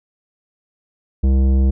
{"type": "tone with tanh clipping", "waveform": "sine", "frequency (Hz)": 66.3, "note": "C2", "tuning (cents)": 23, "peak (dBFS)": -13, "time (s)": [1.23, 1.71], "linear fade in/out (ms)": 10, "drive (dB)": 13, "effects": []}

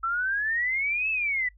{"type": "exponential two-way sweep", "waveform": "sine", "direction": "up then down", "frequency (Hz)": [1318.5, 2643, 1949], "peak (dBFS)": -24, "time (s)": [0.03, 1.49], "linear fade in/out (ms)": 10, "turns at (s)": 1.1, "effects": ["noise-tail reverb RT60 0.1 s tail -23 dB re dry", "added 50 Hz sine -52 dBFS peak until 1.57 s"]}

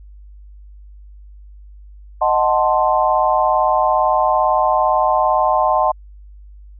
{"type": "chord", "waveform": "sine", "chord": "D# diminished seventh", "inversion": "none", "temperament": "equal", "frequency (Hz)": [622.3, 740, 880, 1046.5], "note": ["D#5", "F#5", "A5", "C6"], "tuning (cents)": [0, 0, 0, 0], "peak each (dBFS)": -18, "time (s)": [2.21, 5.92], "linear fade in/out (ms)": 10, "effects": ["added 50 Hz sine -37 dBFS peak until 6.79 s"]}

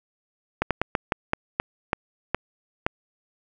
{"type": "slowing click train", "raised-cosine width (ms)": 0.5, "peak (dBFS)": -6, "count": 10, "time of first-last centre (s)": [0.62, 2.865], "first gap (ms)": 87, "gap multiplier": 1.25, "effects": []}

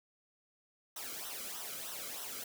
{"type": "noise with flanger", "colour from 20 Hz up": "white", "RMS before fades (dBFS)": -43, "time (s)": [0.96, 2.44], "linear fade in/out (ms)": 5, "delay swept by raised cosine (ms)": [0.42, 1.14], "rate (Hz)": 3.2, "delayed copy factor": -0.7, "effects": []}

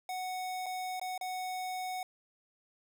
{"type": "tone with dropouts", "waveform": "square", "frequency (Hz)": 740, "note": "F#5", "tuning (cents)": 0, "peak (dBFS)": -36, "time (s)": [0.09, 2.03], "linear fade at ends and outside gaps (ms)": 2, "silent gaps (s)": [[0.66, 0.664], [0.997, 1.014], [1.178, 1.211]], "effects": []}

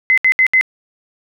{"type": "tone bursts", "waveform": "sine", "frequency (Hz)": 2048, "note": "C7", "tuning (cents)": -38, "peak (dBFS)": -8, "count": 4, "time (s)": [0.1, 0.611], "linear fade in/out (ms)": 0, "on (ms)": 76, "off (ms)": 69, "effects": []}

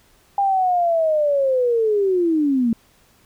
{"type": "linear sweep", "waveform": "sine", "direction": "down", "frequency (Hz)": [805, 222.5], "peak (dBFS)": -15, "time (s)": [0.38, 2.73], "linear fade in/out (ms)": 2, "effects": ["pink hiss -56 dBFS RMS until 3.25 s"]}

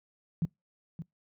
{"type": "tone with echo", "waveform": "sine", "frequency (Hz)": 165.7, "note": "E3", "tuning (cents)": 9, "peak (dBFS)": -24, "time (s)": [0.42, 0.45], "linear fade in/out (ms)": 0, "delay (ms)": 570, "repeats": 1, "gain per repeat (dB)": -11, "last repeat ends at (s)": 1.02, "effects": ["noise-tail reverb RT60 0.2 s tail -26 dB re dry", "high-pass 80 Hz 12 dB/octave"]}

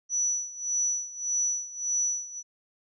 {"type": "tone with tremolo", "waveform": "sine", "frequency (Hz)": 5920, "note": "F#8", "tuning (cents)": 0, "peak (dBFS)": -23, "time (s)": [0.09, 2.43], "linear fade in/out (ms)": 50, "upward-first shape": "sine", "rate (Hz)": 1.7, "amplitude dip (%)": 85, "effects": []}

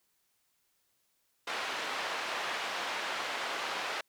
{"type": "band-pass noise", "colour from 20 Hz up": "pink", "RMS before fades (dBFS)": -36, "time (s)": [1.47, 4.01], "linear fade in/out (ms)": 5, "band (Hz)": [710, 3500], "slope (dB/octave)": 12, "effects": ["white hiss -75 dBFS RMS until 4.08 s"]}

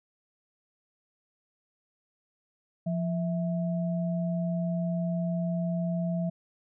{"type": "tone pair together", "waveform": "sine", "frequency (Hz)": [173.1, 653.5], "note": ["F3", "E5"], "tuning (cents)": [-15, -15], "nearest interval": "octave + major seventh", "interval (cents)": 2300, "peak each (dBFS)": [-27, -35], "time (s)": [2.86, 6.3], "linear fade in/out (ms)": 10, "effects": []}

